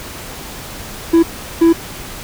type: tone bursts at uneven times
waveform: triangle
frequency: 332.3 Hz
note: E4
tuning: 14 cents sharp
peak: -4 dBFS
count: 2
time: 1.13-1.23 / 1.61-1.73 s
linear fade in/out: 10 ms
effects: pink hiss -30 dBFS RMS until 2.23 s